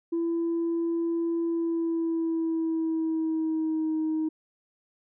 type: tone with pitch glide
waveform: sine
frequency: 335.2 to 314.6 Hz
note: E4 to D#4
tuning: +29 to +19 cents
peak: -23 dBFS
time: 0.12-4.29 s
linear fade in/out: 10 ms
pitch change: -110 cents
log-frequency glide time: 1.44-3.96 s
effects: tanh soft clip ceiling -22 dBFS